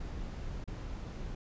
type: noise with dropouts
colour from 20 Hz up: brown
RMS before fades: -40 dBFS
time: 0-1.35 s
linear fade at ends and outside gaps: 5 ms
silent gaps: 0.641-0.676 s
effects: resampled to 16000 Hz